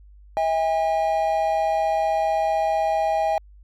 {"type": "tone pair together", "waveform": "triangle", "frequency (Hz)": [645, 809.3], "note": ["E5", "G#5"], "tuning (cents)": [-38, -45], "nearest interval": "major third", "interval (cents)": 393, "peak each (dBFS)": -20, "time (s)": [0.37, 3.38], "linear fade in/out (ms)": 0, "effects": ["added 50 Hz sine -45 dBFS peak until 3.63 s"]}